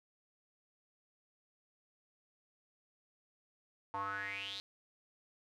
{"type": "tone with band-pass filter sweep", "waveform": "square", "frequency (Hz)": 98.7, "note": "G2", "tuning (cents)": 12, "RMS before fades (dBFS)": -41, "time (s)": [3.94, 4.6], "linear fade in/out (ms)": 0, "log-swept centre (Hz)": [930, 4100], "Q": 7.8, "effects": []}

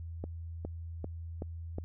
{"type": "accelerating click train", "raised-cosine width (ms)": 2, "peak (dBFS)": -24, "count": 5, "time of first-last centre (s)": [0.24, 1.784], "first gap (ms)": 410, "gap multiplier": 0.96, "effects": ["added 83 Hz sine -39 dBFS peak until 1.84 s"]}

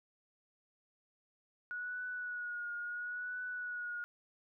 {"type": "tone with vibrato", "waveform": "sine", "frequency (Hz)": 1458, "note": "F#6", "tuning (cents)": -26, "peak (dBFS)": -38, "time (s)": [1.71, 4.04], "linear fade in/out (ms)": 0, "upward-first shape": "triangle", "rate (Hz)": 0.73, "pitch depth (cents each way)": 40, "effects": []}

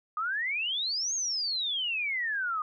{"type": "exponential two-way sweep", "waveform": "sine", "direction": "up then down", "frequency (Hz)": [1212, 6645, 1212], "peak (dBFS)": -28, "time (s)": [0.17, 2.62], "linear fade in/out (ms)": 2, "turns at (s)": 1.14, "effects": []}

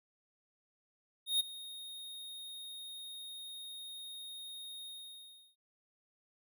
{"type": "tone with ADSR envelope", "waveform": "square", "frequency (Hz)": 3714, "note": "A#7", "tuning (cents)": -7, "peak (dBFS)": -27, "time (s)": [1.26, 5.56], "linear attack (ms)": 140, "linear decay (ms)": 14, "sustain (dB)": -18, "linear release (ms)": 700, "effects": []}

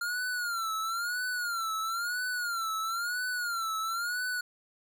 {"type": "tone with vibrato", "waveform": "square", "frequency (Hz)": 1396.9, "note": "F6", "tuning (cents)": 0, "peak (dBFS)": -31, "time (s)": [0.01, 4.41], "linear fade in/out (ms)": 5, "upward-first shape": "sine", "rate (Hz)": 1, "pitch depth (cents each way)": 120, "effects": []}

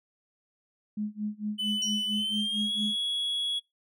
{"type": "tone with tremolo", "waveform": "sine", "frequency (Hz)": 210.6, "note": "G#3", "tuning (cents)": 24, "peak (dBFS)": -27, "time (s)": [0.97, 2.96], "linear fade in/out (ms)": 5, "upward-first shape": "sine", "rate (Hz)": 4.4, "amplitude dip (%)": 95}
{"type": "tone with pitch glide", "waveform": "triangle", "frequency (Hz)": [3002, 3350], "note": ["F#7", "G#7"], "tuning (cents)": [24, 14], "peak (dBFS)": -26, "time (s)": [1.58, 3.6], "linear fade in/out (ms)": 20, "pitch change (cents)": 190, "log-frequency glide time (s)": [2.12, 2.74]}
{"type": "tone with exponential decay", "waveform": "sine", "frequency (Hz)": 5710, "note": "F8", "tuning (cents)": 37, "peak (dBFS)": -28, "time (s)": [1.82, 2.16], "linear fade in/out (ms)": 5, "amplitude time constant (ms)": 72}
{"effects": ["noise-tail reverb RT60 0.2 s tail -24 dB re dry", "tanh soft clip ceiling -16 dBFS"]}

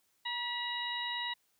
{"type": "harmonic tone with a mistuned harmonic", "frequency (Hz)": 958, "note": "A#5", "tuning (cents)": 47, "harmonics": [1, 2, 3, 4], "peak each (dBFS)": [-40, -39, -42, -38], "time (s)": [0.25, 1.34], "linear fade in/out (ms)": 10, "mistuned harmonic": 2, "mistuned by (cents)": 29, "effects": ["white hiss -74 dBFS RMS until 1.59 s"]}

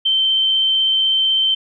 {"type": "tone with vibrato", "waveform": "sine", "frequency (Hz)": 3107, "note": "G7", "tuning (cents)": -16, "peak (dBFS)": -13, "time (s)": [0.05, 1.55], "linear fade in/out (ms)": 10, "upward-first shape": "sine", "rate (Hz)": 16, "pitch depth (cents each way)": 10, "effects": []}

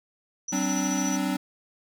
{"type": "tone with tremolo", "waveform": "sine", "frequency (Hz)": 5920, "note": "F#8", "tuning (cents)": 0, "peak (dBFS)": -29, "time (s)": [0.48, 1.17], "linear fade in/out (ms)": 5, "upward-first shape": "square", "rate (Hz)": 14, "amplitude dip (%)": 45}
{"type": "chord", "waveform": "square", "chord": "G suspended fourth", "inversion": "none", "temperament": "equal with one note detuned", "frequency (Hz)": [191.08, 261.6, 293.7], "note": ["G3", "C4", "D4"], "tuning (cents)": [-44, 0, 0], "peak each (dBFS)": -30, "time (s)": [0.52, 1.37], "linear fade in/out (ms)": 10}
{"effects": []}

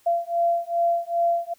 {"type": "beating tone pair", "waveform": "sine", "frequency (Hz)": [683, 685.5], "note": ["F5", "F5"], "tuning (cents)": [-39, -32], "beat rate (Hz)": 2.5, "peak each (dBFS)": -23, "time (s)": [0.06, 1.54], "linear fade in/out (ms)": 10, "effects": ["white hiss -60 dBFS RMS until 1.58 s"]}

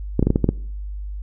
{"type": "clicks", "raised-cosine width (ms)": 3, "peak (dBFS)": -3, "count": 7, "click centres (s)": [0.194, 0.227, 0.27, 0.304, 0.359, 0.443, 0.49], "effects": ["noise-tail reverb RT60 0.6 s tail -22 dB re dry", "added 50 Hz sine -27 dBFS peak until 1.22 s"]}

